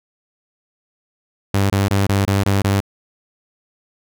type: tone bursts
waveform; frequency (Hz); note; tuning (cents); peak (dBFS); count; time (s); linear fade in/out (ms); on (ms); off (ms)
sawtooth; 98.8; G2; +14; -10; 7; 1.54-2.804; 5; 160; 24
effects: none